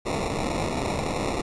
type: noise with sample-and-hold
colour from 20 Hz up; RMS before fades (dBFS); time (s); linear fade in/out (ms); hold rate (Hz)
white; -27; 0.05-1.42; 20; 1575
effects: resampled to 22050 Hz